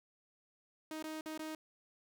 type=tone with dropouts; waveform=sawtooth; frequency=313 Hz; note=D#4; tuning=10 cents sharp; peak=-37 dBFS; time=0.91-1.55 s; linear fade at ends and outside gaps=2 ms; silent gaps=1.026-1.04 / 1.21-1.259 / 1.377-1.393 s; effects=none